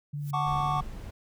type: noise with exponential growth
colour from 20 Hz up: blue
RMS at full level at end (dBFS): -44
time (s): 0.13-0.31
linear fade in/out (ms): 5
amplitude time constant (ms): 39
type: tone with vibrato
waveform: sine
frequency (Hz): 144.3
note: D3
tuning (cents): -30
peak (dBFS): -31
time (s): 0.13-0.82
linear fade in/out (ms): 10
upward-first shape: sine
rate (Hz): 3.9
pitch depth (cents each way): 19
type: chord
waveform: triangle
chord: D major seventh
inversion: first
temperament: equal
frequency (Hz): 740 / 880 / 1108.7 / 1174.7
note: F#5 / A5 / C#6 / D6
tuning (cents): 0 / 0 / 0 / 0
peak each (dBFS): -29 / -33 / -28 / -31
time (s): 0.33-0.81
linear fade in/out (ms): 10
type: noise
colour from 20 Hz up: brown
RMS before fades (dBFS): -39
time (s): 0.46-1.11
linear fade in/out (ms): 10
effects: none